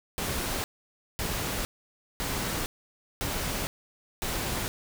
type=noise bursts; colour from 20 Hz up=pink; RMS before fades=-31 dBFS; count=5; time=0.18-4.68 s; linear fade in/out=0 ms; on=460 ms; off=550 ms; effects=none